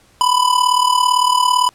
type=tone with amplitude modulation; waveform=square; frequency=996 Hz; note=B5; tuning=14 cents sharp; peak=-9 dBFS; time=0.21-1.69 s; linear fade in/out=0 ms; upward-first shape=sine; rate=37.8 Hz; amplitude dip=75%; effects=pink hiss -52 dBFS RMS until 1.74 s + low-pass 11000 Hz 12 dB/octave